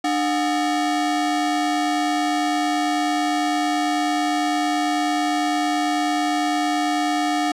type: ring-modulated tone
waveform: 40% pulse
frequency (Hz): 511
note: C5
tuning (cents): -41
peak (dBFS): -15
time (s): 0.04-7.52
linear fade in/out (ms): 5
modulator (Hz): 211
effects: low-pass 8000 Hz 12 dB/octave